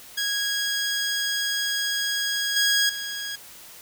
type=tone with level steps; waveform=15% pulse; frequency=1648 Hz; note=G#6; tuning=14 cents flat; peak=-17 / -12 / -23 dBFS; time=0.17-3.36 s; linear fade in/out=10 ms; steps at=2.56 / 2.89 s; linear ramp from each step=5 ms; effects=white hiss -45 dBFS RMS until 3.81 s